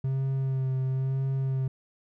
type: tone with vibrato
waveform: triangle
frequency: 132.8 Hz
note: C3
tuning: 26 cents sharp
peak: -23 dBFS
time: 0.04-1.68 s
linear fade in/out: 5 ms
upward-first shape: sine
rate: 1 Hz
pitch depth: 23 cents each way
effects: none